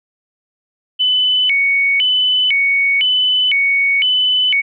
sine tone with vibrato, 2589 Hz, E7, 32 cents flat, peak -11 dBFS, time 0.99-4.62 s, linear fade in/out 20 ms, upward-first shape square, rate 0.99 Hz, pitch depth 260 cents each way, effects none

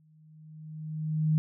sine tone with exponential growth, 155.56 Hz, D#3, in tune, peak -20 dBFS, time 0-1.38 s, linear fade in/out 0 ms, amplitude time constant 300 ms, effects none

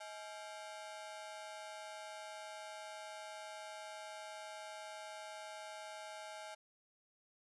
sawtooth ring-modulated tone, 740 Hz, F#5, in tune, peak -40 dBFS, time 0-6.55 s, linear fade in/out 10 ms, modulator 106 Hz, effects resampled to 24000 Hz + 13-bit

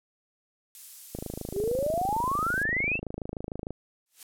violet noise, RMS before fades -41 dBFS, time 0.75-2.63 s, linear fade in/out 0 ms
click train, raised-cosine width 2 ms, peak -21 dBFS, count 69, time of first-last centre 1.15-3.706 s, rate 26.6 Hz
sine exponential sweep, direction up, 373.3 to 2794 Hz, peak -25 dBFS, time 1.53-3 s, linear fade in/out 50 ms
blue noise with exponential growth, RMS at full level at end -40 dBFS, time 4.06-4.23 s, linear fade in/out 2 ms, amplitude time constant 35 ms
effects low-pass 12000 Hz 12 dB/octave

